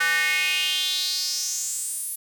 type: tone with high-pass filter sweep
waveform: square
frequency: 166.7 Hz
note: E3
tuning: 20 cents sharp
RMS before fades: -25 dBFS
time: 0-2.16 s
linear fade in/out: 10 ms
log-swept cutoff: 1600 to 11000 Hz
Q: 4.6
effects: none